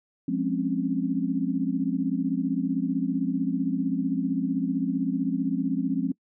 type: chord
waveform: sine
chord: Db major seventh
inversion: first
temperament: equal with one note detuned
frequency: 176.75 / 207.7 / 261.6 / 277.2 Hz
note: F3 / Ab3 / C4 / Db4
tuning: +21 / 0 / 0 / 0 cents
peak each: -30 / -31 / -27 / -29 dBFS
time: 0.28-6.12 s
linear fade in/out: 5 ms
effects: noise-tail reverb RT60 0.1 s tail -23 dB re dry